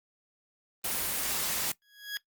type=noise; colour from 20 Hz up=white; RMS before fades=-31 dBFS; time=0.84-1.72 s; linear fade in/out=5 ms
type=tone with exponential growth; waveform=20% pulse; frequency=1661.2 Hz; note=G#6; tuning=in tune; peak=-25 dBFS; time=1.82-2.17 s; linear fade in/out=0 ms; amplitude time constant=76 ms
effects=noise-tail reverb RT60 0.1 s tail -19 dB re dry + Opus 24 kbps